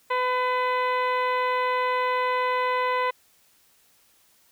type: harmonic tone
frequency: 503 Hz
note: B4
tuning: 32 cents sharp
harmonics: 1 / 2 / 3 / 4 / 5 / 6 / 7 / 8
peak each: -27 / -24 / -35 / -31 / -38 / -43 / -45 / -46 dBFS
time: 0.1-3.11 s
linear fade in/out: 10 ms
effects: white hiss -61 dBFS RMS until 4.51 s